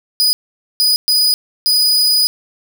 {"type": "tone bursts at uneven times", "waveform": "40% pulse", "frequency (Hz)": 4958, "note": "D#8", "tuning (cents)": -7, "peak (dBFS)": -9, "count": 4, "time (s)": [[0.2, 0.33], [0.8, 0.96], [1.08, 1.34], [1.66, 2.27]], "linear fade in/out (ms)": 0, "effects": []}